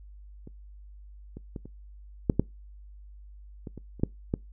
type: clicks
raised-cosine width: 3 ms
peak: -30 / -27 / -23 / -29 / -8 / -8 / -24 / -27 / -30 / -10 / -13 dBFS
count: 11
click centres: 0.474 / 1.37 / 1.562 / 1.656 / 2.298 / 2.396 / 3.672 / 3.777 / 3.997 / 4.035 / 4.339 s
effects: noise-tail reverb RT60 0.2 s tail -24 dB re dry + added 50 Hz sine -45 dBFS peak until 4.52 s